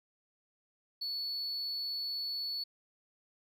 sine tone, 4428 Hz, C#8, 3 cents flat, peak -32 dBFS, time 1.01-2.64 s, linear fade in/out 10 ms, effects tanh soft clip ceiling -33 dBFS + 12-bit

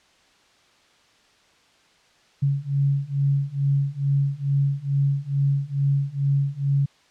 sine beating tone pair, 138.59 / 140.89 Hz, C#3 / C#3, 0 / +28 cents, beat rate 2.3 Hz, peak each -23 / -22 dBFS, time 2.42-6.86 s, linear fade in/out 10 ms, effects white hiss -58 dBFS RMS until 7.1 s + low-pass 5000 Hz 12 dB/octave

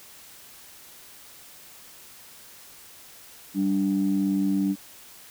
sine tone pair together, 194.91 / 292.3 Hz, G3 / D4, -10 / -8 cents, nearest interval perfect fifth, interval 702 cents, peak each -23 dBFS, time 3.54-4.76 s, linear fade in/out 50 ms, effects tanh soft clip ceiling -14 dBFS + white hiss -48 dBFS RMS until 5.3 s

